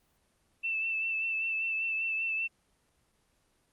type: tone with vibrato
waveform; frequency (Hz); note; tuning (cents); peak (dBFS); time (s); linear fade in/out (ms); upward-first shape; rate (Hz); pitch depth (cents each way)
sine; 2655; E7; +12; -29; 0.63-2.48; 20; sine; 5.1; 27
effects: pink hiss -71 dBFS RMS until 3.72 s + Opus 24 kbps